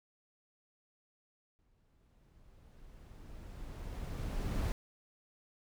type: noise with exponential growth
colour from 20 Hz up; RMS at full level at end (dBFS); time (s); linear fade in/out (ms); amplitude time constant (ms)
brown; -32; 1.59-4.72; 0; 680
effects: none